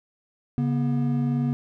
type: tone pair together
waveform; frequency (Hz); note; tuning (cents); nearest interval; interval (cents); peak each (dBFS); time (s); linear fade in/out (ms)
triangle; 140 / 241.2; C#3 / B3; +18 / -41; major sixth; 941; -22; 0.58-1.53; 0
effects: none